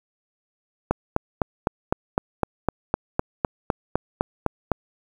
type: click train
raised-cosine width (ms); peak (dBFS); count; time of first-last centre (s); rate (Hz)
1; -5; 16; 0.91-4.717; 3.94
effects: 7-bit